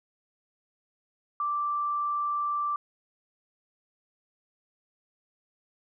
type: tone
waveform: sine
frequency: 1173 Hz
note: D6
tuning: 2 cents flat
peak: -26 dBFS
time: 1.4-2.76 s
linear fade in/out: 2 ms
effects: none